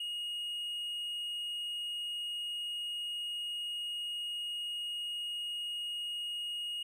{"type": "tone", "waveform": "triangle", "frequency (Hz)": 2873, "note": "F7", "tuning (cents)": 48, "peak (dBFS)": -34, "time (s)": [0, 6.83], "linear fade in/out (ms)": 5, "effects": []}